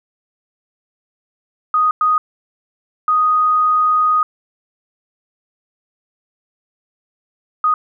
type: tone bursts at uneven times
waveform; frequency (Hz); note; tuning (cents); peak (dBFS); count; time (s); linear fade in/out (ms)
sine; 1244.5; D#6; 0; -11; 4; 1.74-1.91 / 2.01-2.18 / 3.08-4.23 / 7.64-7.74; 2
effects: none